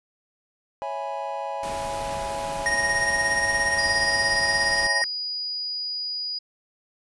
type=chord; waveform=triangle; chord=C# minor seventh; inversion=none; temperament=equal; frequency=554.4 / 659.3 / 830.6 / 987.8 Hz; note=C#5 / E5 / G#5 / B5; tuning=0 / 0 / 0 / 0 cents; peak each=-32 / -33 / -29 / -34 dBFS; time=0.82-5.02 s; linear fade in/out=0 ms
type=noise; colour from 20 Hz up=pink; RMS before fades=-36 dBFS; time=1.63-4.87 s; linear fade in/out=2 ms
type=tone with tremolo; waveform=square; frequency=1864.7 Hz; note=A#6; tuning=in tune; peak=-20 dBFS; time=2.66-5.04 s; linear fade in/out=0 ms; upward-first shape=sine; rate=17 Hz; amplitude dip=50%
type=tone; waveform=sine; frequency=4910 Hz; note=D#8; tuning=24 cents flat; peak=-27 dBFS; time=3.78-6.39 s; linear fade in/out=10 ms
effects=resampled to 24000 Hz